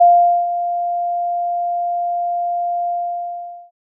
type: tone with ADSR envelope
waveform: sine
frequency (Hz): 698.5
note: F5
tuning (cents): 0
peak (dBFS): -5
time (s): 0-3.71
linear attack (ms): 14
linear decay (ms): 450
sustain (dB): -12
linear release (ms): 820
effects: none